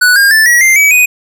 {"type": "tone with pitch steps", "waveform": "square", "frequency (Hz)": [1480, 1614, 1760, 1919.3, 2093, 2282, 2489], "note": ["F#6", "G#6", "A6", "B6", "C7", "C#7", "D#7"], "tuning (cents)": [0, -50, 0, -50, 0, 50, 0], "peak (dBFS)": -5, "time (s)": [0.01, 1.06], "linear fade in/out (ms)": 10, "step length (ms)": 150, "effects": []}